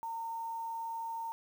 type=tone with quantisation; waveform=sine; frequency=913 Hz; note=A#5; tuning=36 cents flat; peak=-36 dBFS; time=0.03-1.32 s; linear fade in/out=0 ms; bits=9; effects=none